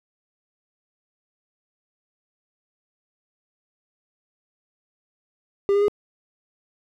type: tone with pitch steps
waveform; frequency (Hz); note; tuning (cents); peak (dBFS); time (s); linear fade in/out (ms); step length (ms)
triangle; 399.2 / 405.9 / 412.8; G4 / G#4 / G#4; +32 / -40 / -10; -14; 5.69-5.882; 0; 64
effects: none